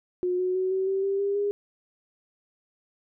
sine tone with pitch steps, 360.7 / 367 / 373.4 / 379.9 / 386.6 / 393.3 / 400.2 / 407.2 Hz, F#4 / F#4 / F#4 / F#4 / G4 / G4 / G4 / G#4, -44 / -14 / +16 / +46 / -24 / +6 / +36 / -34 cents, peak -23 dBFS, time 0.23-1.51 s, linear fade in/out 0 ms, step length 160 ms, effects none

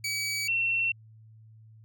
20% pulse / sine tone pair in turn, 2280 / 2711 Hz, C#7 / E7, +48 / +48 cents, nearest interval minor third, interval 300 cents, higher second, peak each -24 dBFS, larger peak neither, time 0.04-0.48 / 0.48-0.92 s, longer neither, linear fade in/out 5 ms, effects added 110 Hz sine -50 dBFS peak until 1.84 s

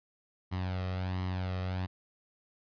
sawtooth tone with flanger, 92.3 Hz, F#2, 4 cents flat, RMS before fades -34 dBFS, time 0.51-1.87 s, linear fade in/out 20 ms, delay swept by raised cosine 0.98 to 1.59 ms, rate 1.4 Hz, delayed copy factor +0.6, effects resampled to 11025 Hz

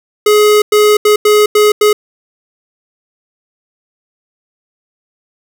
square tone bursts at uneven times, 420.7 Hz, G#4, 22 cents sharp, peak -6 dBFS, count 6, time 0.26-0.62 / 0.72-0.97 / 1.05-1.16 / 1.25-1.46 / 1.55-1.72 / 1.81-1.93 s, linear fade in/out 5 ms, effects none

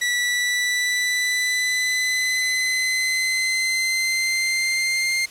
sawtooth tone with pitch glide, 1955 to 2107 Hz, B6 to C7, -18 to +12 cents, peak -16 dBFS, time 0.01-5.26 s, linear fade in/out 10 ms, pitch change +130 cents, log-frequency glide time 0.12-5.14 s, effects white hiss -43 dBFS RMS until 5.3 s + low-pass 10000 Hz 12 dB/octave

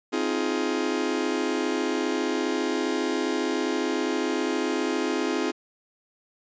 40% pulse chord, F minor seventh, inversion second, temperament just, 261.9 / 314.3 / 349.2 / 419.1 Hz, C4 / Eb4 / F4 / Ab4, +2 / +18 / 0 / +16 cents, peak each -29 dBFS, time 0.12-5.52 s, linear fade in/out 20 ms, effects resampled to 16000 Hz

